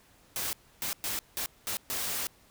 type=noise bursts at uneven times; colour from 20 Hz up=white; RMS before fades=-33 dBFS; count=6; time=0.36-0.53 / 0.82-0.93 / 1.04-1.19 / 1.37-1.46 / 1.67-1.77 / 1.9-2.27 s; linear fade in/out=0 ms; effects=pink hiss -61 dBFS RMS until 2.5 s

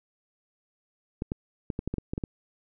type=clicks; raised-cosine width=3 ms; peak=-17 dBFS; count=10; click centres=1.221 / 1.319 / 1.702 / 1.791 / 1.876 / 1.94 / 1.983 / 2.135 / 2.179 / 2.238 s; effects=none

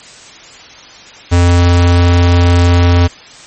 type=tone; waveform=square; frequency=87.4 Hz; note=F2; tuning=2 cents sharp; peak=-6 dBFS; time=1.31-3.08 s; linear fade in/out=20 ms; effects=white hiss -35 dBFS RMS until 3.46 s + MP3 32 kbps

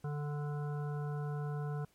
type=harmonic tone; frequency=146.83 Hz; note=D3; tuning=in tune; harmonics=1 / 3 / 5 / 7 / 9 / 10; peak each=-35 / -45 / -49 / -52 / -54 / -55 dBFS; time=0.04-1.85 s; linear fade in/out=5 ms; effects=pink hiss -70 dBFS RMS until 1.94 s + MP3 64 kbps

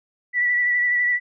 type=tone with vibrato; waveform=sine; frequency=1957 Hz; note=B6; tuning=16 cents flat; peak=-17 dBFS; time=0.33-1.2 s; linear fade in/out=50 ms; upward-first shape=sine; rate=12 Hz; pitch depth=22 cents each way; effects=none

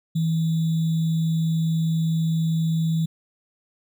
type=tone with sample-and-hold; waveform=sine; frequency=162.3 Hz; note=E3; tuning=27 cents flat; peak=-19 dBFS; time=0.15-3.06 s; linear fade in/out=10 ms; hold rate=3675 Hz; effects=none

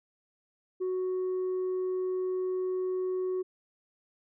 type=tone; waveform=sine; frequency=370 Hz; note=F#4; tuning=in tune; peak=-26 dBFS; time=0.8-3.43 s; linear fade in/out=20 ms; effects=tanh soft clip ceiling -27 dBFS

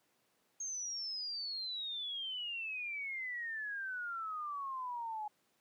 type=exponential sweep; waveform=sine; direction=down; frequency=6490 to 833 Hz; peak=-38 dBFS; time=0.6-5.28 s; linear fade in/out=5 ms; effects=pink hiss -75 dBFS RMS until 5.6 s + high-pass 200 Hz 12 dB/octave

